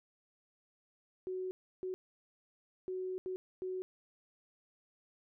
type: tone bursts at uneven times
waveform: sine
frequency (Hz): 371.4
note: F#4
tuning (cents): +7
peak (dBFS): -36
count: 5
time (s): 1.27-1.51 / 1.83-1.94 / 2.88-3.18 / 3.26-3.36 / 3.62-3.82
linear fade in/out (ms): 0
effects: none